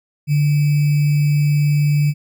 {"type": "tone with sample-and-hold", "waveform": "sine", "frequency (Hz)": 146.83, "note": "D3", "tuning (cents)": 0, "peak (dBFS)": -12, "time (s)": [0.27, 2.14], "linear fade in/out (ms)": 50, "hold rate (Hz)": 2450, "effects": []}